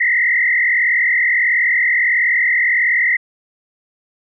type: tone with frequency modulation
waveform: sine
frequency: 1975.5 Hz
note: B6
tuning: in tune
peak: -12 dBFS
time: 0-3.17 s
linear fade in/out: 10 ms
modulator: 41.5 Hz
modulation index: 2.7
effects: none